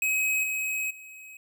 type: tone with level steps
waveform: square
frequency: 2543 Hz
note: D#7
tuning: 37 cents sharp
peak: -24 / -28 / -44 dBFS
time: 0.02-1.37 s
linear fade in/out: 2 ms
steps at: 0.43 / 0.9 s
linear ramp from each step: 10 ms
effects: none